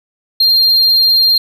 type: tone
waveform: triangle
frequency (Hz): 4195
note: C8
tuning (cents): +4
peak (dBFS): -6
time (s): 0.4-1.38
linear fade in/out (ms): 5
effects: none